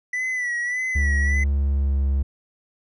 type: tone with vibrato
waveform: triangle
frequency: 1971 Hz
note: B6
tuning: 4 cents flat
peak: -21 dBFS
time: 0.13-1.44 s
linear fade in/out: 5 ms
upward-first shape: sine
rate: 1.7 Hz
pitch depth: 58 cents each way
type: tone with pitch glide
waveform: triangle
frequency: 71.1 to 68.4 Hz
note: C#2 to C#2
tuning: +45 to -23 cents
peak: -16 dBFS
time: 0.95-2.23 s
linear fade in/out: 10 ms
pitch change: -68 cents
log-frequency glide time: 1.11-2.09 s
effects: resampled to 24000 Hz